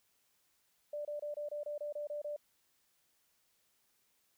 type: tone bursts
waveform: sine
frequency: 590 Hz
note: D5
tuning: 8 cents sharp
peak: -37 dBFS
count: 10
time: 0.93-2.364 s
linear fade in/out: 5 ms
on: 120 ms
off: 26 ms
effects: white hiss -75 dBFS RMS until 4.37 s